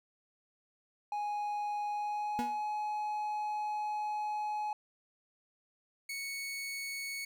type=tone with pitch glide; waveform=triangle; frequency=830.6 to 844.1 Hz; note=G#5 to G#5; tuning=0 to +28 cents; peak=-31 dBFS; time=1.12-4.73 s; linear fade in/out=2 ms; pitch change=+28 cents; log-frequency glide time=1.89-2.64 s
type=tone with exponential decay; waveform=40% pulse; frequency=241.1 Hz; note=B3; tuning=41 cents flat; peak=-30 dBFS; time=2.39-2.62 s; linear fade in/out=0 ms; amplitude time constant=48 ms
type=tone; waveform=sawtooth; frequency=2217 Hz; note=C#7; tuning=in tune; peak=-34 dBFS; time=6.09-7.25 s; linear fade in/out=5 ms
effects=none